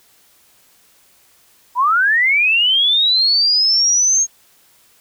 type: linear sweep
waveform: sine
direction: up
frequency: 932.3 to 6540 Hz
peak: -11 dBFS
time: 1.75-4.27 s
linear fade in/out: 50 ms
effects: white hiss -53 dBFS RMS until 5 s